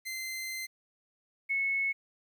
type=tone pair in turn; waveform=sawtooth / sine; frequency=2074 / 2197 Hz; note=C7 / C#7; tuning=-16 / -16 cents; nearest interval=minor second; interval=100 cents; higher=second; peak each=-32 / -27 dBFS; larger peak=second; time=0.05-0.67 / 1.49-1.93 s; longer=first; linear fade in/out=20 ms; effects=11-bit